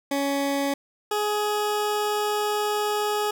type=tone pair in turn; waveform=20% pulse; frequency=279.5 / 418.8 Hz; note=C#4 / G#4; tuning=+14 / +15 cents; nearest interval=perfect fifth; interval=701 cents; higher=second; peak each=-18 dBFS; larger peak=neither; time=0.11-0.74 / 1.11-3.31 s; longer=second; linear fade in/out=5 ms; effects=none